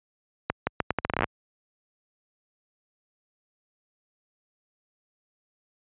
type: accelerating click train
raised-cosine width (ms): 0.5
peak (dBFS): -8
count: 14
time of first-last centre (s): 0.5-1.242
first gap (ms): 170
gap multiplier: 0.78
effects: high-pass 60 Hz 12 dB/octave + resampled to 8000 Hz